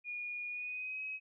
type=tone with pitch glide; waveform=sine; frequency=2441 to 2545 Hz; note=D#7 to D#7; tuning=-34 to +39 cents; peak=-38 dBFS; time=0.04-1.2 s; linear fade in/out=50 ms; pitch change=+73 cents; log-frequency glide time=0.48-1.02 s; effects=none